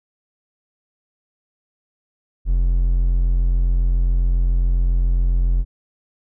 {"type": "tone", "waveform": "triangle", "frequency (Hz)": 43.65, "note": "F1", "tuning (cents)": 0, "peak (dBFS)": -12, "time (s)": [2.45, 5.65], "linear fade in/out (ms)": 50, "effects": []}